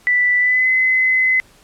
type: tone with pitch glide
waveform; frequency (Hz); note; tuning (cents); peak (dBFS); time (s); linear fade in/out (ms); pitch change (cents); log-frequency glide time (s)
sine; 1975.5 to 2036; B6 to C7; 0 to -48; -12; 0.07-1.4; 0; +52; 0.39-0.69
effects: pink hiss -50 dBFS RMS until 1.63 s + low-pass 12000 Hz 12 dB/octave